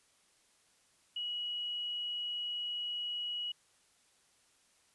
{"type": "tone", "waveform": "sine", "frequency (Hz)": 2915, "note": "F#7", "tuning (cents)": -26, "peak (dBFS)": -35, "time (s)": [1.16, 3.52], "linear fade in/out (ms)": 5, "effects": ["white hiss -69 dBFS RMS until 4.94 s", "resampled to 24000 Hz"]}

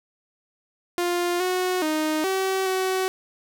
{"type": "tone with pitch steps", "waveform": "sawtooth", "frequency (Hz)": [350.9, 366.5, 310, 381.8, 376.1], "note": ["F4", "F#4", "D#4", "G4", "F#4"], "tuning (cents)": [8, -16, -6, -46, 28], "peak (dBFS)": -18, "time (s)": [0.98, 3.08], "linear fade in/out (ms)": 0, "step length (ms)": 420, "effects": []}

